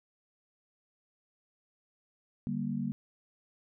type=chord; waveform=sine; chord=G minor; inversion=second; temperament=just; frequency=147 / 196 / 235.2 Hz; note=D3 / G3 / Bb3; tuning=+2 / 0 / +16 cents; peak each=-37 / -35 / -34 dBFS; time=2.47-2.92 s; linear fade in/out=0 ms; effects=none

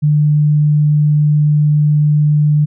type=tone; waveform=sine; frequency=149.4 Hz; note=D3; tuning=30 cents sharp; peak=-8 dBFS; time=0.02-2.66 s; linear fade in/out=20 ms; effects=none

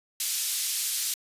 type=band-pass noise; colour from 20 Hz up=white; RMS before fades=-29 dBFS; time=0.2-1.14 s; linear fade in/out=2 ms; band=3500 to 12000 Hz; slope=12 dB/octave; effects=resampled to 32000 Hz

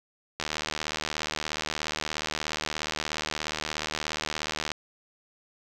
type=click train; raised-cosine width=0.2 ms; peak=-12 dBFS; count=333; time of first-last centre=0.4-4.717 s; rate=76.9 Hz; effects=8-bit

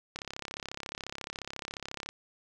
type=click train; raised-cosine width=0.2 ms; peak=-20 dBFS; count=67; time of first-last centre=0.16-2.09 s; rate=34.2 Hz; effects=none

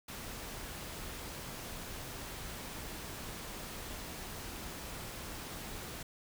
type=noise; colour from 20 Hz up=pink; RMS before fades=-44 dBFS; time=0.08-6.03 s; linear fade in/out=5 ms; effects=none

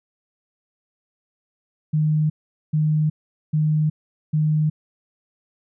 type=tone bursts; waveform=sine; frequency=153.6 Hz; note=D#3; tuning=22 cents flat; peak=-16 dBFS; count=4; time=1.93-4.7 s; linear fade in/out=10 ms; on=370 ms; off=430 ms; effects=none

